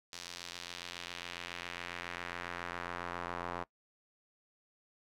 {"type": "tone with band-pass filter sweep", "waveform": "square", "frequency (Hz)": 43.65, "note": "F1", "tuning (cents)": 0, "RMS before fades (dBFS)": -43, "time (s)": [0.12, 3.64], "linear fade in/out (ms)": 10, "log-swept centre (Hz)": [5100, 1000], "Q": 1.3, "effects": ["noise-tail reverb RT60 0.1 s tail -22 dB re dry"]}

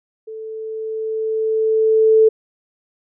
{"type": "tone with level ramp", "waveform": "sine", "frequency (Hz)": 440, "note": "A4", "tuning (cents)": 0, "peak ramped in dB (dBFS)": [-29, -7], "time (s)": [0.27, 2.29], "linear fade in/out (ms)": 10, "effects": []}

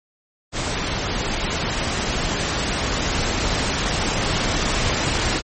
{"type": "noise with level ramp", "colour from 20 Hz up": "pink", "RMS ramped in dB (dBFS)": [-24, -20], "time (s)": [0.52, 5.42], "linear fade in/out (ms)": 50, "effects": ["MP3 32 kbps"]}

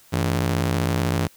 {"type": "ring-modulated tone", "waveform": "sawtooth", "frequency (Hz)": 124.2, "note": "B2", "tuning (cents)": 10, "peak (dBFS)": -13, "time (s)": [0.12, 1.28], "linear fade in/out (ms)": 20, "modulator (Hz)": 34.2, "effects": ["white hiss -53 dBFS RMS until 1.36 s"]}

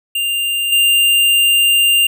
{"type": "tone with level steps", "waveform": "square", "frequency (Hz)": 2794, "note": "F7", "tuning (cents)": 0, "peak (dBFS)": [-16, -10], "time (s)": [0.15, 2.07], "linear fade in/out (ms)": 5, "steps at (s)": 0.72, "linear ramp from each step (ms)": 5, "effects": []}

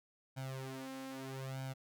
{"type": "tone with flanger", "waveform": "sawtooth", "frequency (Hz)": 132.8, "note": "C3", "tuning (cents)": 26, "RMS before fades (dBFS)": -44, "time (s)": [0.36, 1.74], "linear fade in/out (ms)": 20, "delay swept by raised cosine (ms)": [1.3, 3.9], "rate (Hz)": 0.79, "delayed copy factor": 0.9, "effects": []}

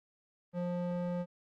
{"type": "tone with band-pass filter", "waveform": "square", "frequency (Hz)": 176.4, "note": "F3", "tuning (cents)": 18, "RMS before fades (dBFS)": -35, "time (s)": [0.53, 1.26], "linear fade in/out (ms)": 50, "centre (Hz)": 380, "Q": 1.5, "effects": ["Opus 32 kbps"]}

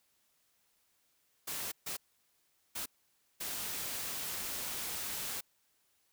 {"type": "noise bursts at uneven times", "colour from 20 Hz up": "white", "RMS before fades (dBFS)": -39, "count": 4, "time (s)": [[1.47, 1.72], [1.86, 1.97], [2.75, 2.86], [3.4, 5.41]], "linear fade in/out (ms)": 10, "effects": ["white hiss -74 dBFS RMS until 6.12 s"]}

